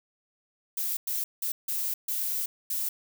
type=noise bursts at uneven times; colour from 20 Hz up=violet; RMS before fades=-30 dBFS; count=6; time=0.77-0.97 / 1.07-1.24 / 1.42-1.52 / 1.68-1.94 / 2.08-2.46 / 2.7-2.89 s; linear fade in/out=5 ms; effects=none